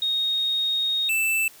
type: tone pair in turn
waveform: sine / square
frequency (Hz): 3729 / 2647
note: A#7 / E7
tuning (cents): 0 / +7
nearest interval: tritone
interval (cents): 593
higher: first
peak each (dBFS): -21 / -21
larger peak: neither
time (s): 0.02-1.09 / 1.09-1.48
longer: first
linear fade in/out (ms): 2
effects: white hiss -49 dBFS RMS until 1.6 s